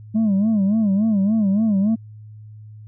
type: tone with vibrato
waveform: sine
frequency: 207.6 Hz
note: G#3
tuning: in tune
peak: -12 dBFS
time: 0.14-1.96 s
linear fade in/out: 20 ms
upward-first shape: sine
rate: 3.5 Hz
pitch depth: 140 cents each way
effects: tanh soft clip ceiling -14 dBFS + added 107 Hz sine -37 dBFS peak until 2.87 s